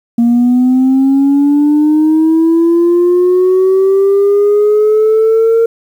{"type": "linear sweep", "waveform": "sine", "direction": "up", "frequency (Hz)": [233.1, 460], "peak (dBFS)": -4, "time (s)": [0.18, 5.66], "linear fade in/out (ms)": 5, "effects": ["tanh soft clip ceiling -4 dBFS", "7-bit"]}